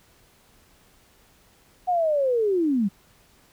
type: linear sweep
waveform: sine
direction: down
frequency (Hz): 740 to 185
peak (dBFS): -19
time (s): 1.87-2.89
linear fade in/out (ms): 20
effects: pink hiss -58 dBFS RMS until 3.52 s